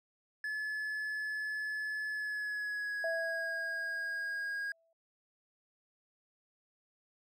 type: tone with pitch glide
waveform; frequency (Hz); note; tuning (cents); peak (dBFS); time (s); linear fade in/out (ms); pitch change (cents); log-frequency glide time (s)
triangle; 1718 to 1634.7; A6 to G#6; -42 to -28; -33; 0.44-4.72; 2; -86; 2.09-3.54
type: tone with exponential decay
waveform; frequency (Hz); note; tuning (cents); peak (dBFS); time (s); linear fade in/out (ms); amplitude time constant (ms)
sine; 659.3; E5; 0; -32; 3.04-4.93; 2; 410
effects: none